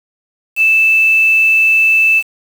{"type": "tone with quantisation", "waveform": "sine", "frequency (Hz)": 2637, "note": "E7", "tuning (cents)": 0, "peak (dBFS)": -7, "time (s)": [0.56, 2.23], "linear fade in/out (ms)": 50, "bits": 5, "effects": []}